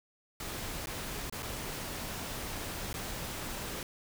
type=noise with dropouts; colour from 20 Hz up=pink; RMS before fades=-39 dBFS; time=0.4-3.83 s; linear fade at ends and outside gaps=2 ms; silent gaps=0.859-0.87 / 1.298-1.324 / 1.424-1.428 / 2.93-2.94 s; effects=none